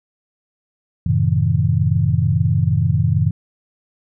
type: chord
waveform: sine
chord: F# diminished seventh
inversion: none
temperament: just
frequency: 92.5 / 111 / 133.2 / 159.84 Hz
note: F#2 / A2 / C3 / Eb3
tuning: 0 / +16 / +31 / +47 cents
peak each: -19 dBFS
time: 1.06-3.31 s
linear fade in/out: 5 ms
effects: none